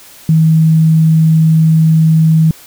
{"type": "tone", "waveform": "sine", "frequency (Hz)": 159.8, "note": "D#3", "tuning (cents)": 47, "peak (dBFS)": -5, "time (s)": [0.29, 2.51], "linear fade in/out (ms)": 2, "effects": ["white hiss -38 dBFS RMS until 2.66 s"]}